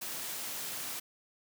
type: high-pass noise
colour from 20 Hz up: white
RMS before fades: -39 dBFS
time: 0.01-1 s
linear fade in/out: 10 ms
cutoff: 120 Hz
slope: 12 dB/octave
effects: none